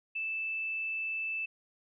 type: tone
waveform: sine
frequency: 2637 Hz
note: E7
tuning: in tune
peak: -32 dBFS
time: 0.15-1.46 s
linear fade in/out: 10 ms
effects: none